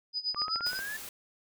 sine tone with tremolo, 4978 Hz, D#8, in tune, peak -27 dBFS, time 0.13-0.8 s, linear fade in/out 50 ms, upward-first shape sine, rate 7.9 Hz, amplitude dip 90%
clicks, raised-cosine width 0.5 ms, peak -26 dBFS, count 8, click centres 0.346 / 0.418 / 0.482 / 0.559 / 0.608 / 0.667 / 0.732 / 0.791 s
sine exponential sweep, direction up, 1174.7 to 1760 Hz, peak -35 dBFS, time 0.36-0.97 s, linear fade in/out 5 ms
white noise, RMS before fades -43 dBFS, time 0.66-1.09 s, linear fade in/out 2 ms
effects none

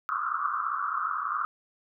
pink band-pass noise, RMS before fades -30 dBFS, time 0.09-1.45 s, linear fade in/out 0 ms, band 1100 to 1400 Hz, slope 96 dB/octave, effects none

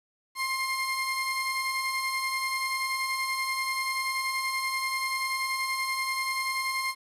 30% pulse tone pair together, 1055.8 / 2122 Hz, C6 / C7, +15 / +24 cents, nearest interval octave, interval 1209 cents, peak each -28 dBFS, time 0.35-6.95 s, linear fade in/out 50 ms, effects resampled to 32000 Hz + 10-bit

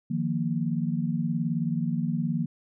sine chord, Eb suspended second, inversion none, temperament equal, 155.56 / 174.61 / 233.1 Hz, Eb3 / F3 / Bb3, 0 / 0 / 0 cents, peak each -29 dBFS, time 0.1-2.46 s, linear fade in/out 10 ms, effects none

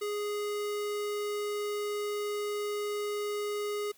square tone, 414.5 Hz, G#4, 3 cents flat, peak -32 dBFS, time 0.01-3.92 s, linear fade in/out 10 ms, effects white hiss -61 dBFS RMS until 3.97 s

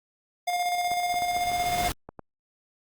square tone with tremolo, 709 Hz, F5, 26 cents sharp, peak -24 dBFS, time 0.47-1.89 s, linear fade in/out 10 ms, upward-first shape square, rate 16 Hz, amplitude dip 35%
pink noise with exponential growth, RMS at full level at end -29 dBFS, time 0.58-1.92 s, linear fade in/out 1 ms, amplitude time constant 290 ms
clicks, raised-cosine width 1 ms, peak -24 dBFS, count 10, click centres 0.916 / 1.142 / 1.222 / 1.366 / 1.517 / 1.6 / 1.641 / 1.804 / 2.09 / 2.193 s
effects Opus 48 kbps

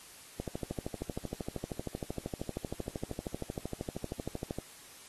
click train, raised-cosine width 2 ms, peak -22 dBFS, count 55, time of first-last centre 0.4-4.586 s, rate 12.9 Hz, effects white hiss -53 dBFS RMS until 5.08 s + AAC 32 kbps

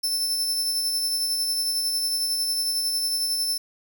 sawtooth tone with tremolo, 5300 Hz, E8, 9 cents sharp, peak -19 dBFS, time 0.03-3.58 s, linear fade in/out 10 ms, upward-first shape sine, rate 11 Hz, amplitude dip 30%, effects 8-bit

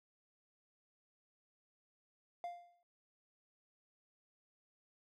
triangle tone with exponential decay, 698.5 Hz, F5, in tune, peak -36 dBFS, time 2.44-2.83 s, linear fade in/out 1 ms, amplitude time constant 83 ms, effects none

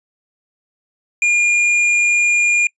sine tone with tanh clipping, 2417 Hz, D7, 49 cents sharp, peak -13 dBFS, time 1.22-2.67 s, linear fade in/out 2 ms, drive 10 dB, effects noise-tail reverb RT60 0.1 s tail -25 dB re dry + resampled to 22050 Hz

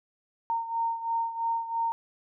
sine beating tone pair, 918 / 921 Hz, A#5 / A#5, -27 / -21 cents, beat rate 3 Hz, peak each -28 / -33 dBFS, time 0.5-1.92 s, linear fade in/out 0 ms, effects none

